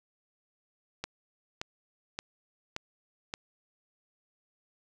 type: click train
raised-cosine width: 0.2 ms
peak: -17 dBFS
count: 5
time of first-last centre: 1.04-3.339 s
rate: 1.74 Hz
effects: none